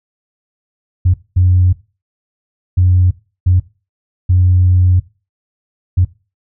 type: tone bursts at uneven times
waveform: sine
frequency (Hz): 90.8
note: F#2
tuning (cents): -32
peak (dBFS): -6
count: 6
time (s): 1.05-1.14 / 1.36-1.73 / 2.77-3.11 / 3.46-3.6 / 4.29-5 / 5.97-6.05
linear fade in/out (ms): 10
effects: noise-tail reverb RT60 0.3 s tail -18 dB re dry + tanh soft clip ceiling -2 dBFS